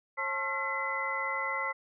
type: tone cluster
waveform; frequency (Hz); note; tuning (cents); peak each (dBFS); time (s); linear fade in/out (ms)
sine; 541 / 879 / 1076 / 1359 / 2026; C#5 / A5 / C6 / F6 / B6; -42 / -2 / +48 / -48 / +44; -40 / -39 / -36 / -38 / -33; 0.17-1.73; 20
effects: none